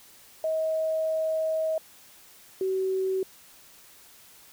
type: tone pair in turn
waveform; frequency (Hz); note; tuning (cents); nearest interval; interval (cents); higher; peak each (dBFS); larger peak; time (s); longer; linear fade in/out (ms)
sine; 636 / 379.2; D#5 / F#4; +38 / +43; major sixth; 895; first; -24; neither; 0.44-1.78 / 2.61-3.23; first; 2
effects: white hiss -53 dBFS RMS until 4.52 s